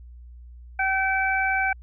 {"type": "harmonic tone", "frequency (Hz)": 769, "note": "G5", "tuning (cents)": -33, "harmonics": [1, 2, 3], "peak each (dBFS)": [-25, -24, -26], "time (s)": [0.79, 1.73], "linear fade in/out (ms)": 5, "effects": ["added 60 Hz sine -41 dBFS peak until 1.82 s"]}